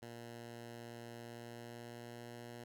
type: tone with pitch glide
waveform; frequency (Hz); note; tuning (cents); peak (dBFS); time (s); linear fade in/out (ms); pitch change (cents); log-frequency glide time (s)
10% pulse; 117.7 to 119.07; A#2 to A#2; +17 to +37; -40; 0.02-2.64; 5; +20; 1.17-2.33
effects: none